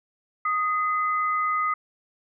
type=tone pair together; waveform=sine; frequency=1244.5 / 2037 Hz; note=D#6 / C7; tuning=0 / -47 cents; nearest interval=major sixth; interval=853 cents; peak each=-22 / -31 dBFS; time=0.45-1.74 s; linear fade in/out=5 ms; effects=none